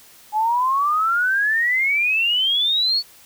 sine exponential sweep, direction up, 836 to 4484 Hz, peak -16 dBFS, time 0.32-3.03 s, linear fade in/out 50 ms, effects white hiss -48 dBFS RMS until 3.25 s

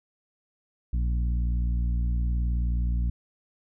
harmonic tone with a mistuned harmonic, 59.2 Hz, A#1, 27 cents sharp, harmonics 1 / 2 / 3 / 4 / 5, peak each -23 / -35 / -37 / -45 / -49 dBFS, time 0.93-3.1 s, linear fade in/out 5 ms, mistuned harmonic 5, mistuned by -33 cents, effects none

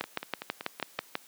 two click trains, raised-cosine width 0.3 ms, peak -13 / -20 dBFS, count 8 / 6, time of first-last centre 0.01-1.154 / 0.04-0.989 s, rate 6.12 / 5.27 Hz, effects white hiss -56 dBFS RMS until 1.27 s + high-pass 200 Hz 12 dB/octave

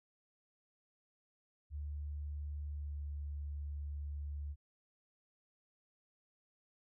sine tone with pitch glide, 73.42 to 72.62 Hz, D2 to D2, 0 to -19 cents, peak -39 dBFS, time 1.7-4.56 s, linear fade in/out 50 ms, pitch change -19 cents, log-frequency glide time 2.68-3 s, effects none

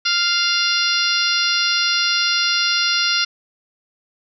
harmonic tone, 698 Hz, F5, 1 cent flat, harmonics 2 / 3 / 4 / 5 / 6 / 7 / 8, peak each -22 / -27 / -23 / -25 / -23 / -22 / -25 dBFS, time 0.05-3.25 s, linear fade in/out 10 ms, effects none

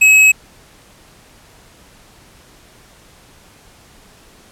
sine tone with tanh clipping, 2564 Hz, E7, 49 cents flat, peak -7 dBFS, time 0.01-0.32 s, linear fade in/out 10 ms, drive 15 dB, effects pink hiss -46 dBFS RMS until 4.51 s + low-pass 12000 Hz 12 dB/octave

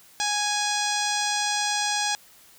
harmonic tone with a mistuned harmonic, 829 Hz, G#5, 3 cents flat, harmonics 1 / 2 / 3 / 4 / 5 / 6 / 7 / 8 / 9 / 10, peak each -28 / -31 / -34 / -32 / -34 / -32 / -32 / -35 / -36 / -38 dBFS, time 0.2-2.15 s, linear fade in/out 0 ms, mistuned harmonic 4, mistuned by +20 cents, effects white hiss -53 dBFS RMS until 2.58 s

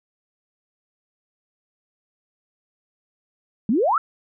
sine exponential sweep, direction up, 195.6 to 1396.9 Hz, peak -16 dBFS, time 3.69-3.98 s, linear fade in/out 2 ms, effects none

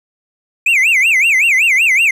triangle tone with vibrato, 2369 Hz, D7, 14 cents sharp, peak -7 dBFS, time 0.66-2.11 s, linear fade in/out 5 ms, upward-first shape sine, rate 5.3 Hz, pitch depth 280 cents each way, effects none

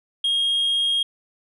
sine tone, 3252 Hz, G#7, 37 cents flat, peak -16 dBFS, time 0.24-1.03 s, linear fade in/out 5 ms, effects tanh soft clip ceiling -17 dBFS

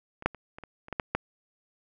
clicks, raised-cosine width 0.5 ms, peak -27 / -8 / -29 / -27 / -27 / -30 / -18 / -12 / -10 dBFS, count 9, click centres 0.224 / 0.26 / 0.347 / 0.585 / 0.637 / 0.884 / 0.927 / 0.998 / 1.15 s, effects none

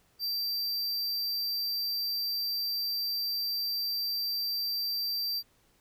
square tone, 4692 Hz, D8, 2 cents flat, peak -30 dBFS, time 0.19-5.43 s, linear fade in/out 50 ms, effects pink hiss -67 dBFS RMS until 5.8 s

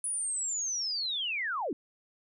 sine linear sweep, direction down, 9956 to 233.1 Hz, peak -30 dBFS, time 0.04-1.73 s, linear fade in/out 2 ms, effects none

